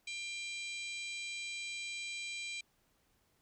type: harmonic tone with a mistuned harmonic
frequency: 793 Hz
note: G5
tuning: 20 cents sharp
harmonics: 3 / 4 / 5 / 6 / 7 / 8 / 9 / 10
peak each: -41 / -50 / -47 / -56 / -59 / -57 / -56 / -51 dBFS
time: 0.07-2.61 s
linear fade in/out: 5 ms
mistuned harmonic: 9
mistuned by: -69 cents
effects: pink hiss -74 dBFS RMS until 3.41 s